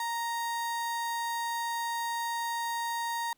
35% pulse tone, 932.3 Hz, A#5, in tune, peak -29 dBFS, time 0-3.33 s, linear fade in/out 2 ms, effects pink hiss -71 dBFS RMS until 3.37 s

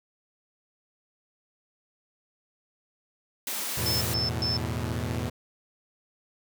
white high-pass noise, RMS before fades -32 dBFS, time 3.47-4.14 s, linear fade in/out 2 ms, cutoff 180 Hz, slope 48 dB/octave
sawtooth chord, E suspended fourth, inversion none, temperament equal with one note detuned, 82.41 / 108.55 / 123.47 Hz, E2 / A2 / B2, 0 / -23 / 0 cents, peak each -29 dBFS, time 3.77-5.3 s, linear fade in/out 10 ms
sine tone bursts, 5274 Hz, E8, in tune, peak -26 dBFS, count 3, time 3.86-4.57 s, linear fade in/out 2 ms, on 150 ms, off 130 ms
effects none

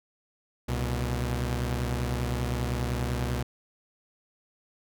sawtooth tone pair together, 65.41 / 120.8 Hz, C2 / B2, 0 / -38 cents, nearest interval major seventh, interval 1062 cents, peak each -26 dBFS, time 0.68-3.43 s, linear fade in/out 10 ms, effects none

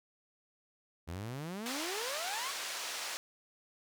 sawtooth exponential sweep, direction up, 78.6 to 1174.7 Hz, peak -35 dBFS, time 1.07-2.52 s, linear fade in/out 20 ms
white band-pass noise, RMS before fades -40 dBFS, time 1.66-3.17 s, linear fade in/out 0 ms, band 570 to 6000 Hz, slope 12 dB/octave
effects none

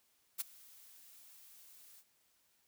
blue noise with ADSR envelope, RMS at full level -35 dBFS, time 0.38-2.04 s, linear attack 26 ms, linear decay 17 ms, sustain -24 dB, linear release 55 ms, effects white hiss -74 dBFS RMS until 2.67 s

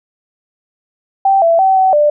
sine tone with pitch steps, 779 / 668 / 766 / 758 / 593 Hz, G5 / E5 / G5 / F#5 / D5, -11 / +23 / -40 / +42 / +17 cents, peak -7 dBFS, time 1.25-2.1 s, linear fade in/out 5 ms, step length 170 ms, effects none

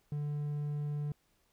triangle tone, 147.1 Hz, D3, 3 cents sharp, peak -31 dBFS, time 0.12-1.12 s, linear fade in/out 2 ms, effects pink hiss -73 dBFS RMS until 1.52 s

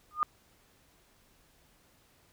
sine tone with exponential growth, 1221 Hz, D#6, 33 cents flat, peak -20 dBFS, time 0.11-0.23 s, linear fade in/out 0 ms, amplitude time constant 25 ms, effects pink hiss -65 dBFS RMS until 2.32 s

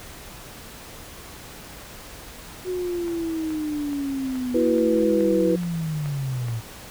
sine linear sweep, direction down, 370 to 110 Hz, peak -24 dBFS, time 2.64-6.62 s, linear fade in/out 50 ms
click train, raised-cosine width 0.5 ms, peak -24 dBFS, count 9, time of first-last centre 3.08-6.484 s, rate 2.35 Hz
sine chord, E suspended second, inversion none, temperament equal with one note detuned, 329.6 / 370 / 491.9 Hz, E4 / F#4 / B4, 0 / 0 / -7 cents, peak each -21 / -26 / -21 dBFS, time 4.54-5.56 s, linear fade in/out 10 ms
effects pink hiss -41 dBFS RMS until 6.9 s

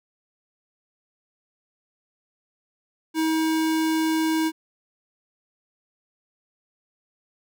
square tone, 318.9 Hz, D#4, 43 cents sharp, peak -21 dBFS, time 3.14-4.52 s, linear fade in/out 50 ms, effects none

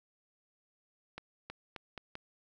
accelerating click train, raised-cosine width 0.3 ms, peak -26 dBFS, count 5, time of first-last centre 1.18-2.154 s, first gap 320 ms, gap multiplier 0.82, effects none

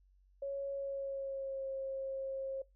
sine tone with pitch glide, 554.4 to 537.4 Hz, C#5 to C5, 0 to +46 cents, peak -36 dBFS, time 0.42-2.62 s, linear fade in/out 5 ms, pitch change -54 cents, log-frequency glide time 0.73-1.67 s, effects noise-tail reverb RT60 0.2 s tail -22 dB re dry + added 47 Hz sine -64 dBFS peak until 2.75 s

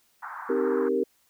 pink band-pass noise, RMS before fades -38 dBFS, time 0.22-0.89 s, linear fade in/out 10 ms, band 860 to 1600 Hz, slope 48 dB/octave
sine chord, C minor seventh, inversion none, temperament equal with one note detuned, 261.6 / 310.2 / 392 / 466.2 Hz, C4 / Eb4 / G4 / Bb4, 0 / -5 / 0 / 0 cents, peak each -30 / -32 / -26 / -26 dBFS, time 0.49-1.04 s, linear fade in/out 10 ms
effects white hiss -66 dBFS RMS until 1.29 s

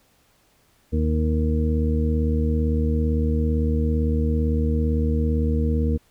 harmonic tone, 77.78 Hz, D#2, in tune, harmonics 1 / 2 / 3 / 4 / 6, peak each -20 / -29 / -25 / -32 / -29 dBFS, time 0.92-5.98 s, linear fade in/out 20 ms, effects pink hiss -61 dBFS RMS until 6.1 s

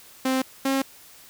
sawtooth tone pair in turn, 261.6 / 269.7 Hz, C4 / C#4, 0 / -47 cents, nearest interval minor second, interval 53 cents, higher second, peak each -17 dBFS, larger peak neither, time 0.25-0.42 / 0.65-0.82 s, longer neither, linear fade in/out 5 ms, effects white hiss -49 dBFS RMS until 1.29 s

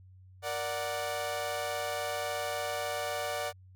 sawtooth chord, Bb augmented, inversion none, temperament equal, 466.2 / 587.3 / 740 Hz, Bb4 / D5 / F#5, 0 / 0 / 0 cents, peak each -37 / -31 / -33 dBFS, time 0.42-3.53 s, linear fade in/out 50 ms, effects added 93 Hz sine -52 dBFS peak until 3.75 s

